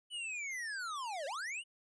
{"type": "linear two-way sweep", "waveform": "square", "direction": "down then up", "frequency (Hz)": [3000, 523.3, 3000], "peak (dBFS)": -39, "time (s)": [0.1, 1.64], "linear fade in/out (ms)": 50, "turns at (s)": 1.26, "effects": ["resampled to 22050 Hz"]}